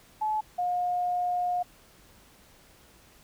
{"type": "tone pair in turn", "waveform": "sine", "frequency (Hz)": [860, 715], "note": ["A5", "F5"], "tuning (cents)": [-40, 41], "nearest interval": "minor third", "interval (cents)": 319, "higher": "first", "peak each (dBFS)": -25, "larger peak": "neither", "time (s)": [[0.21, 0.41], [0.58, 1.63]], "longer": "second", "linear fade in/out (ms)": 10, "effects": ["pink hiss -57 dBFS RMS until 3.23 s"]}